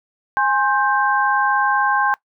sine tone cluster, 826 / 1062 / 1567 Hz, G#5 / C6 / G6, -10 / +25 / -1 cents, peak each -19 dBFS, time 0.37-2.14 s, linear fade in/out 0 ms, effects noise-tail reverb RT60 0.1 s tail -21 dB re dry

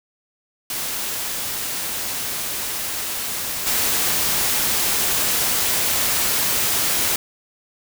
white noise with level steps, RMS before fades -26 / -20 dBFS, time 0.7-7.16 s, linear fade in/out 2 ms, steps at 3.66 s, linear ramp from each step 10 ms, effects none

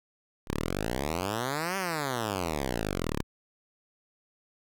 5% pulse exponential two-way sweep, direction up then down, 32.54 to 198 to 32.54 Hz, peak -18 dBFS, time 0.47-3.23 s, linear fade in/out 10 ms, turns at 1.77 s, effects none

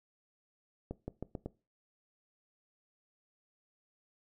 accelerating click train, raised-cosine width 2 ms, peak -25 dBFS, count 5, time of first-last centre 0.91-1.46 s, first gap 170 ms, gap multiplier 0.86, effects noise-tail reverb RT60 0.3 s tail -19 dB re dry

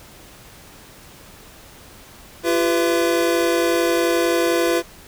square tone cluster, 342.7 / 393.9 / 498.2 / 671 Hz, F4 / G4 / B4 / E5, -33 / +8 / +15 / +31 cents, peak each -20 / -27 / -22 / -26 dBFS, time 2.43-4.83 s, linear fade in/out 50 ms, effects pink hiss -44 dBFS RMS until 5.07 s

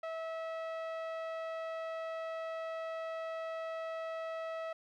sawtooth tone with low-pass filter, 650 Hz, E5, 24 cents flat, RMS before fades -40 dBFS, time 0.03-4.73 s, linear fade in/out 5 ms, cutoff 2100 Hz, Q 0.65, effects 13-bit

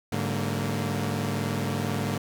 sawtooth tone cluster, 103.3 / 144.4 / 188.4 / 230.1 Hz, G#2 / D3 / F#3 / A#3, -9 / -29 / +32 / -22 cents, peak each -27 / -27 / -31 / -28 dBFS, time 0.12-2.18 s, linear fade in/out 5 ms, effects none

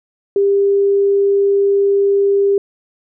sine tone, 398.6 Hz, G4, 29 cents sharp, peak -10 dBFS, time 0.36-2.58 s, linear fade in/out 2 ms, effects none

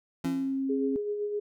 30% pulse tone with exponential decay, 169.5 Hz, E3, 49 cents sharp, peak -27 dBFS, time 0.24-0.65 s, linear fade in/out 5 ms, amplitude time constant 87 ms
sine tone, 269 Hz, C4, 48 cents sharp, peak -27 dBFS, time 0.25-0.96 s, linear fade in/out 0 ms
sine tone with tremolo, 414.4 Hz, G#4, 4 cents flat, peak -27 dBFS, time 0.69-1.4 s, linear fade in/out 10 ms, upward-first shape sine, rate 7.8 Hz, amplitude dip 40%
effects none

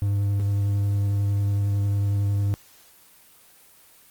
triangle tone with vibrato, 100.7 Hz, G2, 47 cents sharp, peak -18 dBFS, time 0.02-2.54 s, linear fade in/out 0 ms, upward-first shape sine, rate 11 Hz, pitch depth 11 cents each way, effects white hiss -53 dBFS RMS until 4.1 s + Opus 24 kbps

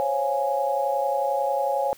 sine chord, Db major seventh, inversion third, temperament equal, 523.3 / 554.4 / 698.5 / 830.6 Hz, C5 / Db5 / F5 / Ab5, 0 / 0 / 0 / 0 cents, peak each -31 / -25 / -30 / -25 dBFS, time 0-1.93 s, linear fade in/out 0 ms, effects white hiss -51 dBFS RMS until 1.97 s

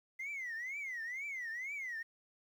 sine tone with vibrato, 2040 Hz, C7, 44 cents flat, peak -37 dBFS, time 0.19-2.03 s, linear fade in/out 10 ms, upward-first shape triangle, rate 2.1 Hz, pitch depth 250 cents each way, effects tanh soft clip ceiling -37 dBFS + 11-bit

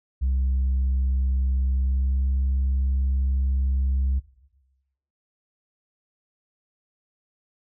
sine tone with pitch glide, 65.41 to 66.48 Hz, C2 to C2, 0 to +28 cents, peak -18 dBFS, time 0.21-4.2 s, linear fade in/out 20 ms, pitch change +28 cents, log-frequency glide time 1.75-2.27 s, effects noise-tail reverb RT60 1.0 s tail -18 dB re dry + tanh soft clip ceiling -18 dBFS

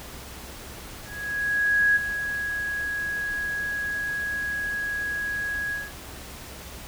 sine tone with ADSR envelope, 1661.2 Hz, G#6, in tune, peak -16 dBFS, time 1.05-5.92 s, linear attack 910 ms, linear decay 20 ms, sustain -10 dB, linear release 190 ms, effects added 66 Hz sine -47 dBFS peak until 6.87 s + pink hiss -41 dBFS RMS until 6.87 s

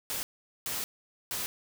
white noise bursts at uneven times, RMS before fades -34 dBFS, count 3, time 0.1-0.23 / 0.66-0.84 / 1.31-1.46 s, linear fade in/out 0 ms, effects none

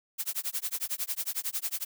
blue noise with tremolo, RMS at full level -30 dBFS, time 0.18-1.85 s, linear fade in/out 20 ms, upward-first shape sine, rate 11 Hz, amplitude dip 100%, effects none

